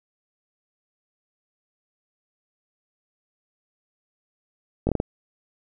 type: slowing click train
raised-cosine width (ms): 2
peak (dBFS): -9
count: 5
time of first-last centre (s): 4.87-5.001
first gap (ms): 20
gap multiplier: 1.34
effects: none